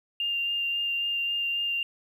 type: tone with vibrato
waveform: triangle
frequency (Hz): 2796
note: F7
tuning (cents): +1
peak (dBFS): -22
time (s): 0.2-1.83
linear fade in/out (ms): 2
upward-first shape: sine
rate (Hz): 3.7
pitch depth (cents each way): 11
effects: tanh soft clip ceiling -24 dBFS